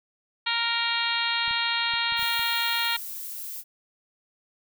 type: harmonic tone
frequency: 466.2 Hz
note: A#4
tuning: in tune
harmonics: 2 / 3 / 4 / 5 / 6 / 7 / 8 / 9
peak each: -32 / -32 / -32 / -32 / -32 / -32 / -32 / -32 dBFS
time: 0.46-2.97 s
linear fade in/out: 10 ms
type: clicks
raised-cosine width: 5 ms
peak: -36 dBFS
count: 7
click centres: 1.479 / 1.51 / 1.937 / 2.123 / 2.194 / 2.228 / 2.394 s
type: noise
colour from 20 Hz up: violet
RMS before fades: -36 dBFS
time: 2.16-3.64 s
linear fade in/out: 50 ms
effects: none